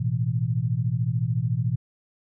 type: chord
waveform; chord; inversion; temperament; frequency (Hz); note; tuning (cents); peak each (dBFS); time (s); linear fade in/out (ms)
sine; A suspended second; none; just; 110 / 123.75 / 165; A2 / B2 / E3; 0 / +4 / +2; -27 / -24 / -29; 0-1.76; 10
effects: none